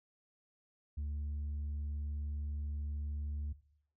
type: tone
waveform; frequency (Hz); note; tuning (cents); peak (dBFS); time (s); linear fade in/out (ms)
sine; 73.42; D2; 0; -33; 0.97-3.53; 10
effects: noise-tail reverb RT60 0.6 s tail -18 dB re dry + tanh soft clip ceiling -35 dBFS